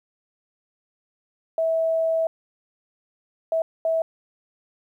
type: tone bursts at uneven times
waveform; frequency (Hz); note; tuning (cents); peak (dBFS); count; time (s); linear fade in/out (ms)
sine; 651; E5; -22; -19; 3; 1.58-2.27 / 3.52-3.62 / 3.85-4.02; 2
effects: 10-bit